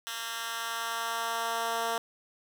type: tone with high-pass filter sweep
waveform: 10% pulse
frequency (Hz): 229.7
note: A#3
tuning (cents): -25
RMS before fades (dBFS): -33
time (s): 0.07-1.98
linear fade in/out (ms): 0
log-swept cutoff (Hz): 2100 to 550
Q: 1
effects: none